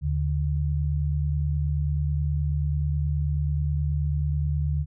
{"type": "tone pair together", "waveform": "sine", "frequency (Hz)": [76.5, 145.84], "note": ["D#2", "D3"], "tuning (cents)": [-29, -12], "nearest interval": "major seventh", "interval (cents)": 1117, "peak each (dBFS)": [-24, -26], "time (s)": [0.01, 4.86], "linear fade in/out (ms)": 50, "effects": []}